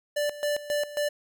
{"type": "tone with tremolo", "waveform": "square", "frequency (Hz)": 587.3, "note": "D5", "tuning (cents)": 0, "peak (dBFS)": -25, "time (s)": [0.16, 1.09], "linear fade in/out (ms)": 10, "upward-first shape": "square", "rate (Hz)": 3.7, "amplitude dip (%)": 80, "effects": []}